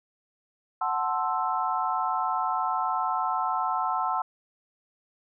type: chord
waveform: sine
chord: F# half-diminished seventh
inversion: none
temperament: equal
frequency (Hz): 740 / 880 / 1046.5 / 1318.5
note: F#5 / A5 / C6 / E6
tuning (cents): 0 / 0 / 0 / 0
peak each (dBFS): -30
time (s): 0.81-4.22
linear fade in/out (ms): 5
effects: none